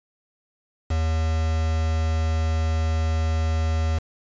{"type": "tone with quantisation", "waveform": "triangle", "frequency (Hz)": 80, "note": "D#2", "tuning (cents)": 49, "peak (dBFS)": -18, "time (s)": [0.9, 3.99], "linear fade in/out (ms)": 10, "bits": 5, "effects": ["resampled to 16000 Hz"]}